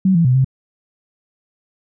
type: tone with pitch steps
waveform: sine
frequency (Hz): 189.2 / 167.9 / 126.7 / 132.1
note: F#3 / E3 / B2 / C3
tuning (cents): +39 / +32 / +45 / +17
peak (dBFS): -10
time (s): 0.05-0.446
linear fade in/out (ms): 5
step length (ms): 99
effects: none